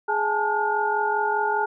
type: tone cluster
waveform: sine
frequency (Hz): 417.8 / 839 / 884 / 1432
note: G#4 / G#5 / A5 / F6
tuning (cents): +10 / +17 / +8 / +43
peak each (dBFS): -27 / -27 / -24 / -27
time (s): 0.08-1.66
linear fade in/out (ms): 10
effects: none